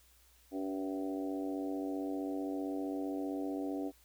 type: harmonic tone with a mistuned harmonic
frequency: 95.4 Hz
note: G2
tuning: 47 cents flat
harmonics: 3 / 4 / 5 / 6 / 7 / 8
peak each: -36 / -43 / -45 / -51 / -46 / -49 dBFS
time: 0.51-3.92 s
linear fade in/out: 50 ms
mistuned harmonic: 5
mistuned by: +27 cents
effects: added 60 Hz sine -66 dBFS peak until 4.04 s + white hiss -66 dBFS RMS until 4.04 s